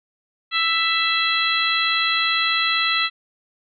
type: harmonic tone with a mistuned harmonic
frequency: 662 Hz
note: E5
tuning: 7 cents sharp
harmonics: 2 / 3 / 4 / 5 / 6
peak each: -24 / -24 / -24 / -24 / -24 dBFS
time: 0.51-3.1 s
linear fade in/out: 50 ms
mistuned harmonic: 6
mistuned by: +21 cents
effects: none